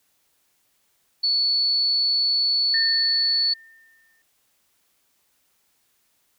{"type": "tone", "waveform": "sine", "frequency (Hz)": 4435, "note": "C#8", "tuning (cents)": 0, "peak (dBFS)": -18, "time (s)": [1.23, 3.54], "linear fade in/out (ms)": 10}
{"type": "tone with exponential decay", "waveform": "sine", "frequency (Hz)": 1809, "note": "A6", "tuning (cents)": 48, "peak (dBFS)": -22, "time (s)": [2.74, 4.22], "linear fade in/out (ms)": 2, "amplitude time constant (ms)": 320}
{"effects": ["white hiss -67 dBFS RMS until 6.38 s"]}